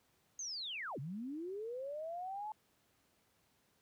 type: linear two-way sweep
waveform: sine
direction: down then up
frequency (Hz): 6500 to 125.3 to 872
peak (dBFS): -40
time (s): 0.39-2.52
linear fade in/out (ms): 2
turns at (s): 0.99
effects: pink hiss -74 dBFS RMS until 3.81 s + high-pass 80 Hz 12 dB/octave